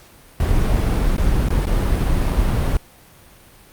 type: noise with dropouts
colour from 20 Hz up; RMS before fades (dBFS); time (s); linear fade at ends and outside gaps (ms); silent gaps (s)
brown; -17; 0.4-2.77; 2; 1.168-1.18 / 1.486-1.503 / 1.656-1.668
effects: pink hiss -47 dBFS RMS until 3.72 s + Opus 48 kbps